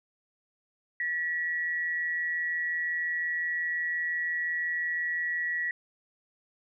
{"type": "tone pair together", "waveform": "sine", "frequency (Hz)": [1764, 1929.7], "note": ["A6", "B6"], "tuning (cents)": [4, -41], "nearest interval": "major second", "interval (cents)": 155, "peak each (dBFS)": [-38, -28], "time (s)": [1, 5.71], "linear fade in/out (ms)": 2, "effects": []}